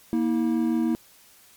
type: tone pair together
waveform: triangle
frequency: 235.9 / 322.4 Hz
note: A#3 / E4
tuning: +21 / -38 cents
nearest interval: perfect fourth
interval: 541 cents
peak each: -21 / -22 dBFS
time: 0.13-0.95 s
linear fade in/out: 0 ms
effects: white hiss -54 dBFS RMS until 1.56 s + MP3 96 kbps